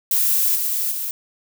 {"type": "noise with level steps", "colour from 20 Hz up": "violet", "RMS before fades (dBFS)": [-18, -22, -26], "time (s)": [0.11, 1.11], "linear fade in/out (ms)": 2, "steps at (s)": [0.55, 0.91], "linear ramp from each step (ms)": 10, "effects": []}